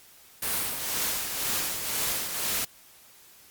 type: noise with tremolo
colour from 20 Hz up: white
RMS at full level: -27 dBFS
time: 0.42-2.65 s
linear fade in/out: 5 ms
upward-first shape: triangle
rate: 2 Hz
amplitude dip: 55%
effects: white hiss -54 dBFS RMS until 3.5 s + Opus 48 kbps